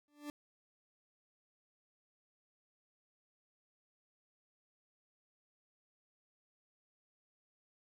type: tone with exponential growth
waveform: 40% pulse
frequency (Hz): 293.7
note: D4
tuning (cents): 0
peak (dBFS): -38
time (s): 0.08-0.3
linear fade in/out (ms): 1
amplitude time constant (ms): 47
effects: none